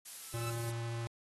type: noise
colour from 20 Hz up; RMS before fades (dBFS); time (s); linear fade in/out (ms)
blue; -45; 0.05-0.72; 10
type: tone with exponential growth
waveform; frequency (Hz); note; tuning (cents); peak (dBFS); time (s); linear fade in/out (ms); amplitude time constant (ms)
sawtooth; 1318.5; E6; 0; -36; 0.12-0.5; 2; 82
type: tone with vibrato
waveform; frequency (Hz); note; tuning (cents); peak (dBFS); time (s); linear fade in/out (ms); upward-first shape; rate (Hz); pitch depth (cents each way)
square; 116.54; A#2; 0; -37; 0.34-1.07; 0; triangle; 14; 8
effects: AAC 32 kbps